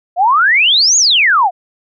sine exponential two-way sweep, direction up then down, 673 to 6960 to 673 Hz, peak -7 dBFS, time 0.16-1.51 s, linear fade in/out 50 ms, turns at 0.97 s, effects none

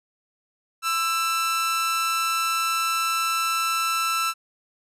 sawtooth tone with amplitude modulation, 1330 Hz, E6, 15 cents sharp, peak -16 dBFS, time 0.82-4.34 s, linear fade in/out 50 ms, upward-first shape sine, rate 294 Hz, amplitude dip 45%, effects resampled to 32000 Hz

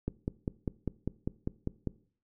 click train, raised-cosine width 3 ms, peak -18 dBFS, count 10, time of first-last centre 0.08-1.873 s, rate 5.02 Hz, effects noise-tail reverb RT60 0.5 s tail -20 dB re dry

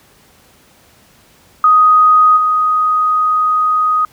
sine tone with level steps, 1249 Hz, D#6, 6 cents sharp, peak -5 / -10 dBFS, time 1.64-4.05 s, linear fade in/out 2 ms, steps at 2.36 s, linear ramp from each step 20 ms, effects pink hiss -48 dBFS RMS until 4.12 s + high-pass 60 Hz 12 dB/octave

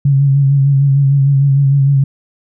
sine tone with vibrato, 138.59 Hz, C#3, in tune, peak -7 dBFS, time 0.05-2.04 s, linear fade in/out 5 ms, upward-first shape sine, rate 6.6 Hz, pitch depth 38 cents each way, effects none

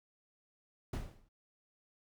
brown noise with exponential decay, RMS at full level -33 dBFS, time 0.93-1.29 s, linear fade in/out 5 ms, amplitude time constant 77 ms, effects none

